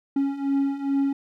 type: beating tone pair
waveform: triangle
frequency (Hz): 275 / 277.4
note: C#4 / C#4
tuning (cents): -14 / +1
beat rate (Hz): 2.4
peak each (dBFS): -25 / -21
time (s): 0.16-1.13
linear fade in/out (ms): 5
effects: none